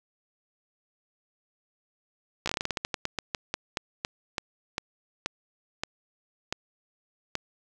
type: slowing click train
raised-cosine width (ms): 0.2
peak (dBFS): -11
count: 24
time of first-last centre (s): 2.46-7.354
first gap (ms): 15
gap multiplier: 1.2
effects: none